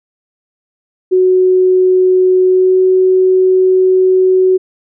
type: tone with pitch glide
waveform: sine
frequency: 370 to 373 Hz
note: F#4 to F#4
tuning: 0 to +14 cents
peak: -6 dBFS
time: 1.11-4.58 s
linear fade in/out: 20 ms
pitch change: +14 cents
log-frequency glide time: 2.45-2.79 s
effects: none